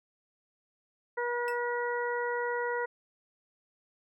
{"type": "harmonic tone", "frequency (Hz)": 481.6, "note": "B4", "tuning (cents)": -44, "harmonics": [1, 2, 3, 4], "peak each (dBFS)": [-32, -35, -37, -38], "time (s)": [1.17, 2.86], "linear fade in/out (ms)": 10}
{"type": "tone with exponential decay", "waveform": "sawtooth", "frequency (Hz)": 2637, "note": "E7", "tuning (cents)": 0, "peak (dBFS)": -35, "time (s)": [1.48, 1.59], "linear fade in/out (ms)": 0, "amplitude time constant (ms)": 22}
{"effects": []}